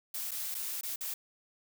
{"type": "noise with dropouts", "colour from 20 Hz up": "blue", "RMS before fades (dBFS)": -37, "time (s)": [0.14, 1.14], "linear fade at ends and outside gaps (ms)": 5, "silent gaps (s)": [[0.31, 0.315], [0.545, 0.549], [0.811, 0.832], [0.96, 1.008]], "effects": []}